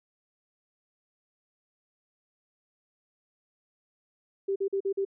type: tone bursts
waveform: sine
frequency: 392 Hz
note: G4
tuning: in tune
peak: -25 dBFS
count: 5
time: 4.48-5.051 s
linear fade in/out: 10 ms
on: 79 ms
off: 44 ms
effects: none